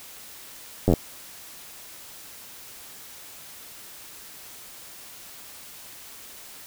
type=slowing click train; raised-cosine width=2 ms; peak=-6 dBFS; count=6; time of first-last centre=0.88-0.938 s; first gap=10 ms; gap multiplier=1.07; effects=white hiss -44 dBFS RMS until 6.66 s